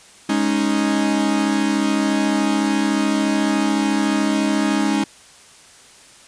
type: chord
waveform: 45% pulse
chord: Ab suspended fourth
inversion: none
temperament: equal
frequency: 207.7 / 277.2 / 311.1 Hz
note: Ab3 / Db4 / Eb4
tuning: 0 / 0 / 0 cents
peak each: -21 dBFS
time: 0.29-5.04 s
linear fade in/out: 5 ms
effects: white hiss -46 dBFS RMS until 6.27 s + resampled to 22050 Hz